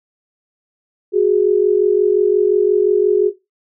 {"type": "tone pair together", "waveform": "sine", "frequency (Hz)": [370, 415.7], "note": ["F#4", "G#4"], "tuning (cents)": [0, 2], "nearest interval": "major second", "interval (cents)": 202, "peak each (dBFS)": -13, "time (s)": [1.12, 3.32], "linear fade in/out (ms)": 50, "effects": ["noise-tail reverb RT60 0.2 s tail -17 dB re dry"]}